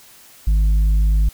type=tone with tanh clipping; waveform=triangle; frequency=51.91 Hz; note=G#1; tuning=in tune; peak=-13 dBFS; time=0.47-1.29 s; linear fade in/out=5 ms; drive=9 dB; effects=white hiss -46 dBFS RMS until 1.33 s